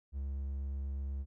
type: tone with vibrato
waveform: triangle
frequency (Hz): 68.7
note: C#2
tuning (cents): -15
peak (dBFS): -33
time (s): 0.12-1.26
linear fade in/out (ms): 50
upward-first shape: sine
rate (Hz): 8.3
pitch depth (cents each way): 8
effects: none